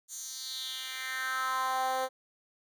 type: tone with high-pass filter sweep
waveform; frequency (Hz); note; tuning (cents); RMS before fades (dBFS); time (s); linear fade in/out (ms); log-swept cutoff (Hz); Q
10% pulse; 260.5; C4; -7; -34; 0.08-2.09; 50; 7300 to 550; 3.3
effects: none